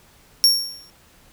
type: tone with exponential decay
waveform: 40% pulse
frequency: 5520 Hz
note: F8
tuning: 21 cents flat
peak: -8 dBFS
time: 0.44-0.9 s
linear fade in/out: 0 ms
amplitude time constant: 98 ms
effects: pink hiss -53 dBFS RMS until 1.32 s